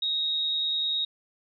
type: tone with amplitude modulation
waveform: sine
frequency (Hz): 3759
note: A#7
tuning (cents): +14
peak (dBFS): -23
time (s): 0.02-1.05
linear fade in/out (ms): 5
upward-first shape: sine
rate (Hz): 150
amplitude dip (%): 35
effects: none